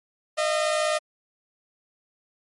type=tone pair together; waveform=sawtooth; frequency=615 / 675 Hz; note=D#5 / E5; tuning=-20 / +41 cents; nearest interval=major second; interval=161 cents; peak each=-19 / -24 dBFS; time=0.37-0.99 s; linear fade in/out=20 ms; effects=MP3 48 kbps